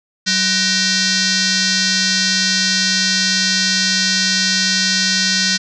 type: tone with frequency modulation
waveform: sine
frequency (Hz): 189.1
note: F#3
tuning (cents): +38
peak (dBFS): -13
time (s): 0.26-5.58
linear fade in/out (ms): 20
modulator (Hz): 842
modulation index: 6.9
effects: none